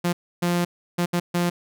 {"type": "tone bursts at uneven times", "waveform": "sawtooth", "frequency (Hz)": 174.61, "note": "F3", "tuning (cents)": 0, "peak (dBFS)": -16, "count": 5, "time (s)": [[0.04, 0.13], [0.42, 0.65], [0.98, 1.06], [1.13, 1.2], [1.34, 1.5]], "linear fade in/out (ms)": 10, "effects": []}